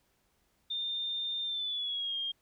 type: tone with pitch glide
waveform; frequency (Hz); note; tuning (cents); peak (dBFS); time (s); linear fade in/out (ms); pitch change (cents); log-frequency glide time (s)
sine; 3614 to 3220; A7 to G7; +46 to +46; -32; 0.7-2.32; 10; -200; 1.44-2.17
effects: pink hiss -73 dBFS RMS until 2.41 s